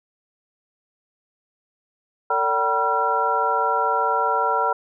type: tone cluster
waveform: sine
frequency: 451.1 / 576 / 767 / 967 / 1363 Hz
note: A4 / D5 / G5 / B5 / F6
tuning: +43 / -34 / -38 / -37 / -43 cents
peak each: -27 / -28 / -25 / -22 / -23 dBFS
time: 2.3-4.73 s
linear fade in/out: 5 ms
effects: none